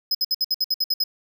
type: tone bursts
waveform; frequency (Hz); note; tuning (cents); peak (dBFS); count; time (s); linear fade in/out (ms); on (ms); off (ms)
square; 5070; D#8; +32; -19; 10; 0.11-1.039; 5; 38; 61
effects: none